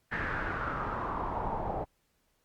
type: noise with low-pass filter sweep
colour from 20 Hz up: pink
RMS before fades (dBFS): -34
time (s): 0.11-1.85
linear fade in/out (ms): 20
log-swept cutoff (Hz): 1800 to 740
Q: 4.3
effects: pink hiss -74 dBFS RMS until 2.44 s + Opus 48 kbps